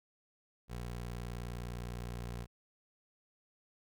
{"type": "tone", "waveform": "20% pulse", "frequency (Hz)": 59.7, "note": "A#1", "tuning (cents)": 42, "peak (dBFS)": -35, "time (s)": [0.68, 2.47], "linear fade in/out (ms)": 50, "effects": []}